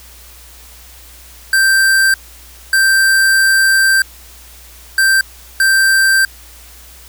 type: tone bursts at uneven times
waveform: square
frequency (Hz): 1568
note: G6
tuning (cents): 0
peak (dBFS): -9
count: 4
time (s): 1.53-2.14 / 2.73-4.02 / 4.98-5.21 / 5.6-6.25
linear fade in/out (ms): 2
effects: added 60 Hz sine -40 dBFS peak until 7.08 s + white hiss -40 dBFS RMS until 7.08 s